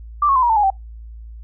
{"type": "tone with pitch steps", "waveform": "sine", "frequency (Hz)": [1175, 1096.3, 1022.9, 954.4, 890.5, 830.9, 775.2], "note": ["D6", "C#6", "C6", "A#5", "A5", "G#5", "G5"], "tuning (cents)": [1, -20, -39, 41, 21, 1, -20], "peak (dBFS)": -12, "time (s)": [0.22, 0.703], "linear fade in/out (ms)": 5, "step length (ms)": 69, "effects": ["noise-tail reverb RT60 0.2 s tail -25 dB re dry", "added 56 Hz sine -33 dBFS peak until 1.43 s"]}